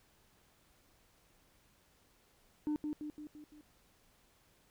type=tone with echo; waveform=sine; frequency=300.6 Hz; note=D4; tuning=40 cents sharp; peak=-29 dBFS; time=2.67-2.76 s; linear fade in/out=0 ms; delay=170 ms; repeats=5; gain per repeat=-5 dB; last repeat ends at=3.61 s; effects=tanh soft clip ceiling -31 dBFS + pink hiss -69 dBFS RMS until 4.7 s